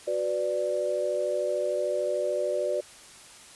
sine chord, B minor, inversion second, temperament equal, 370 / 493.9 / 587.3 Hz, F#4 / B4 / D5, 0 / 0 / 0 cents, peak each -32 / -31 / -27 dBFS, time 0.07-2.81 s, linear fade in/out 10 ms, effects white hiss -49 dBFS RMS until 3.55 s + resampled to 24000 Hz

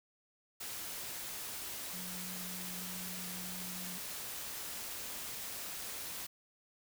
sine tone in noise, 181.6 Hz, F#3, 32 cents flat, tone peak -47 dBFS, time 1.93-3.98 s, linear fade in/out 10 ms, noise white, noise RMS -43 dBFS, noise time 0.6-6.27 s, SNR -7 dB, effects none

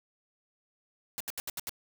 white noise bursts, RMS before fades -36 dBFS, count 6, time 1.18-1.694 s, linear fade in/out 0 ms, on 24 ms, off 74 ms, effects none

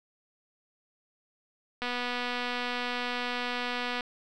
click train, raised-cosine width 0.3 ms, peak -17 dBFS, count 537, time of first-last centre 1.82-4.008 s, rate 245 Hz, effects none

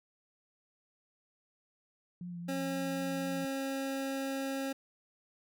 sine tone with vibrato, 174.61 Hz, F3, in tune, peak -39 dBFS, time 2.21-3.45 s, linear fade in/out 2 ms, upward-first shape triangle, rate 4 Hz, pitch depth 34 cents each way
25% pulse tone, 270.7 Hz, C#4, 41 cents flat, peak -30 dBFS, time 2.48-4.73 s, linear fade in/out 10 ms
effects none

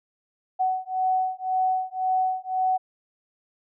sine beating tone pair, 747 / 748.9 Hz, F#5 / F#5, +16 / +21 cents, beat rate 1.9 Hz, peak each -25 dBFS, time 0.59-2.78 s, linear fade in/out 20 ms, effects none

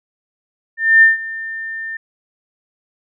sine tone with ADSR envelope, 1800 Hz, A6, 39 cents sharp, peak -4 dBFS, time 0.77-1.97 s, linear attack 250 ms, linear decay 150 ms, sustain -19 dB, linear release 4 ms, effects none

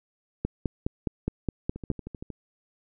two click trains, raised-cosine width 3 ms, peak -13 / -24 dBFS, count 8 / 8, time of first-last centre 0.45-1.902 / 1.76-2.303 s, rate 4.82 / 12.9 Hz, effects none

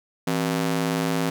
sawtooth ring-modulated tone, 215.3 Hz, A3, 37 cents flat, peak -15 dBFS, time 0.27-1.3 s, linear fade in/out 5 ms, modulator 48.9 Hz, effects none

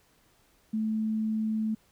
sine tone, 218.3 Hz, A3, 13 cents flat, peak -26 dBFS, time 0.73-1.75 s, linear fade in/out 10 ms, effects pink hiss -65 dBFS RMS until 1.91 s

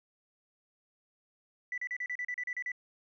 sine tone bursts, 1977 Hz, B6, 1 cent sharp, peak -32 dBFS, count 11, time 1.72-2.718 s, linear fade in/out 2 ms, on 58 ms, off 36 ms, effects tanh soft clip ceiling -28 dBFS

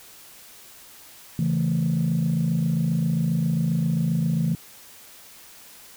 sine chord, A major, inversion first, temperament just, 137.5 / 165 / 220 Hz, C#3 / E3 / A3, -14 / +2 / 0 cents, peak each -25 / -21 / -26 dBFS, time 1.39-4.55 s, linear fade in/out 2 ms, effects tanh soft clip ceiling -14 dBFS + white hiss -47 dBFS RMS until 5.96 s

